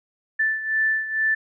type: beating tone pair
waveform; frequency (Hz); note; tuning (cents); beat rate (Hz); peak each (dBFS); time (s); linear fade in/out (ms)
sine; 1760 / 1762.2; A6 / A6; 0 / +2; 2.2; -21 / -26; 0.39-1.35; 10
effects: none